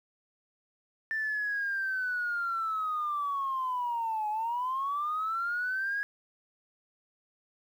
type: linear two-way sweep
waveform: sine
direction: down then up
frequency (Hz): 1781 to 839 to 1664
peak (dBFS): -28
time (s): 1.11-6.03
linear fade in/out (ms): 0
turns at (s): 4.29
effects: tanh soft clip ceiling -24 dBFS + 10-bit